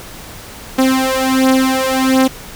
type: beating tone pair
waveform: sawtooth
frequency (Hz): 261.6 / 263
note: C4 / C4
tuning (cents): 0 / +9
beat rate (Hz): 1.4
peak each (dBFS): -10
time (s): 0.78-2.28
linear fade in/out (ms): 10
effects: pink hiss -33 dBFS RMS until 2.55 s